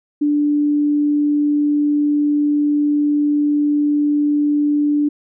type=tone; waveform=sine; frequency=293.7 Hz; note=D4; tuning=in tune; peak=-13 dBFS; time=0.21-5.09 s; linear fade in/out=10 ms; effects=none